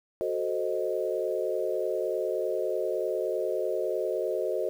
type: chord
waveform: sine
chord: F# diminished seventh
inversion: none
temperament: equal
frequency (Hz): 370 / 440 / 523.3 / 622.3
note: F#4 / A4 / C5 / Eb5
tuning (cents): 0 / 0 / 0 / 0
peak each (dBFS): -32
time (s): 0.21-4.69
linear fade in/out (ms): 0
effects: 9-bit